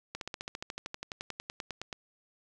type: slowing click train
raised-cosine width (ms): 0.2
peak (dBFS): -20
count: 22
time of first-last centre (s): 0.15-1.928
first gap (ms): 62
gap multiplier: 1.03
effects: none